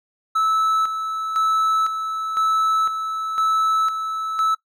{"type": "tone with tremolo", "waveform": "triangle", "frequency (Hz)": 1307, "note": "E6", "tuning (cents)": -15, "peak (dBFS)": -14, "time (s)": [0.35, 4.55], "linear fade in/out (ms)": 10, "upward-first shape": "square", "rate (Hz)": 0.99, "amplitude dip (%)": 55, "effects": ["noise-tail reverb RT60 0.1 s tail -20 dB re dry"]}